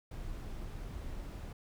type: noise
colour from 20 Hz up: brown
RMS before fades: -42 dBFS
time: 0.11-1.53 s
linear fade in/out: 5 ms
effects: none